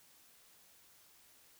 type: silence
effects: white hiss -64 dBFS RMS until 1.59 s